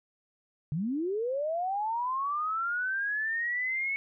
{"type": "linear sweep", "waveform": "sine", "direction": "up", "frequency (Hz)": [137, 2217], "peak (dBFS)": -28, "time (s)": [0.72, 3.96], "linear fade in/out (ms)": 0, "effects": []}